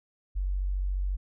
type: tone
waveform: sine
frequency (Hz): 47.11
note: F#1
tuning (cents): +32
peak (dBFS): -26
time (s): 0.35-1.17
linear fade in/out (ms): 20
effects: none